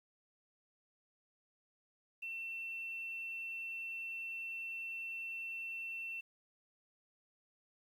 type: tone with quantisation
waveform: sine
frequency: 2695 Hz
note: E7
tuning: 38 cents sharp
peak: -40 dBFS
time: 2.22-6.21 s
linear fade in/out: 10 ms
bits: 11
effects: none